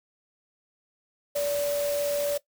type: tone in noise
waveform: sine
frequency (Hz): 577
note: D5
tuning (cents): -31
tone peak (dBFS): -24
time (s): 1.35-2.38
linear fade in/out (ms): 10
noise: white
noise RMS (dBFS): -36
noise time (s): 1.35-2.38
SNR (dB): +9
effects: noise-tail reverb RT60 0.1 s tail -17 dB re dry